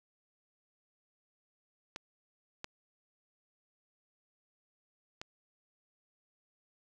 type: clicks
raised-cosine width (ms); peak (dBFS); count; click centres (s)
0.2; -23 / -22 / -24; 3; 1.961 / 2.644 / 5.215
effects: none